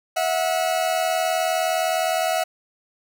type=tone pair together; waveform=40% pulse; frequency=650.4 / 730 Hz; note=E5 / F#5; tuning=-23 / -24 cents; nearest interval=major second; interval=199 cents; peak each=-22 dBFS; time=0.16-2.44 s; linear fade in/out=10 ms; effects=none